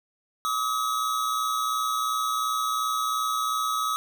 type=tone pair together; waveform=square; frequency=1152.2 / 1275 Hz; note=D6 / D#6; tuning=-33 / +42 cents; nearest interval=major second; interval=175 cents; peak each=-32 / -26 dBFS; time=0.45-3.96 s; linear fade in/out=0 ms; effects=none